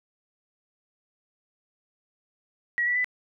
sine tone with pitch steps, 1914 / 1954.2 / 1995.3 Hz, A#6 / B6 / B6, +45 / -19 / +17 cents, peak -22 dBFS, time 2.78-3.044 s, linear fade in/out 0 ms, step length 88 ms, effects none

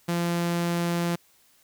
sawtooth tone, 171.8 Hz, F3, 28 cents flat, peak -20 dBFS, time 0.08-1.16 s, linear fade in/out 10 ms, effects white hiss -61 dBFS RMS until 1.63 s

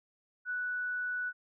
sine tone, 1480 Hz, F#6, in tune, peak -32 dBFS, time 0.45-1.33 s, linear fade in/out 50 ms, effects none

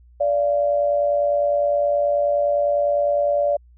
sine tone pair together, 580 / 689.7 Hz, D5 / F5, -22 / -22 cents, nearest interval minor third, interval 300 cents, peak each -17 / -24 dBFS, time 0.2-3.57 s, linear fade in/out 10 ms, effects added 60 Hz sine -47 dBFS peak until 3.77 s

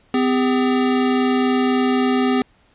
square tone pair together, 254.4 / 402.7 Hz, C4 / G4, -48 / +47 cents, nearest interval minor sixth, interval 795 cents, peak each -17 / -22 dBFS, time 0.14-2.42 s, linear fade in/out 2 ms, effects pink hiss -57 dBFS RMS until 2.74 s + resampled to 8000 Hz

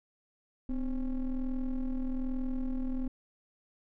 triangle ring-modulated tone, 138.59 Hz, C#3, in tune, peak -25 dBFS, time 0.69-3.08 s, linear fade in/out 5 ms, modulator 118 Hz, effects none

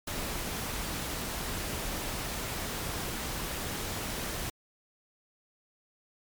pink noise, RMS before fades -35 dBFS, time 0.07-4.5 s, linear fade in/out 5 ms, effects MP3 96 kbps

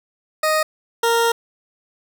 20% pulse tone pair in turn, 622.3 / 464 Hz, D#5 / A#4, 0 / -8 cents, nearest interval perfect fourth, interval 508 cents, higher first, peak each -11 / -10 dBFS, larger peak second, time 0.43-0.63 / 1.03-1.32 s, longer second, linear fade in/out 5 ms, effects none

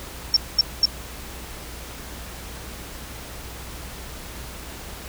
sine tone bursts, 5440 Hz, F8, 46 cents flat, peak -12 dBFS, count 3, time 0.34-0.855 s, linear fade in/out 2 ms, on 25 ms, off 220 ms, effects added 60 Hz sine -39 dBFS peak until 5.08 s + pink hiss -38 dBFS RMS until 5.08 s

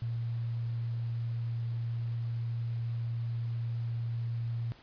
sine tone, 116.54 Hz, A#2, in tune, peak -31 dBFS, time 0.02-4.72 s, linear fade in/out 0 ms, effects pink hiss -57 dBFS RMS until 4.82 s + resampled to 11025 Hz

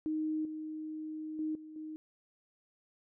sine tone with level steps, 311.1 Hz, D#4, in tune, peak -31 / -38 / -32 / -46 / -40 dBFS, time 0.06-1.96 s, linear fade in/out 0 ms, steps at 0.45 / 1.39 / 1.55 / 1.76 s, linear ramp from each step 2 ms, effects none

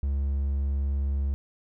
triangle tone, 69.4 Hz, C#2, 3 cents sharp, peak -22 dBFS, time 0.03-1.34 s, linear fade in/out 0 ms, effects none

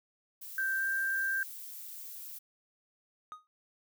violet noise, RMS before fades -45 dBFS, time 0.41-2.39 s, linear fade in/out 10 ms
sine tone with pitch glide, 1568 to 1579.8 Hz, G6 to G6, 0 to +13 cents, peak -29 dBFS, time 0.58-1.43 s, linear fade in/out 2 ms, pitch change +13 cents, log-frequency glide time 0.77-0.84 s
triangle tone with exponential decay, 1244.5 Hz, D#6, in tune, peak -36 dBFS, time 3.32-3.47 s, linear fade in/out 0 ms, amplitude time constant 31 ms
effects none

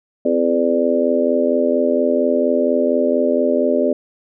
harmonic tone with a mistuned harmonic, 84.3 Hz, E2, 39 cents sharp, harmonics 3 / 4 / 5 / 6 / 7, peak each -19 / -23 / -20 / -22 / -18 dBFS, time 0.25-3.93 s, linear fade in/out 5 ms, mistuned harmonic 3, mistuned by +33 cents, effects none

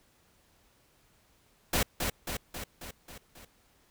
pink noise with echo, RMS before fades -27 dBFS, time 1.73-1.83 s, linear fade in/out 5 ms, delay 270 ms, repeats 6, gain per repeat -4 dB, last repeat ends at 3.45 s, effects pink hiss -66 dBFS RMS until 3.9 s

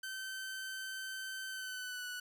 sawtooth tone with pitch glide, 1541 to 1479.9 Hz, G6 to F#6, -30 to 0 cents, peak -37 dBFS, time 0.03-2.2 s, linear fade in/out 5 ms, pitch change -70 cents, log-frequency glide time 1.49-2.06 s, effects none

